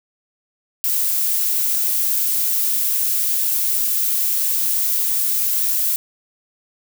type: noise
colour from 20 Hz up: violet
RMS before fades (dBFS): -19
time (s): 0.84-5.96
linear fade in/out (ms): 0
effects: none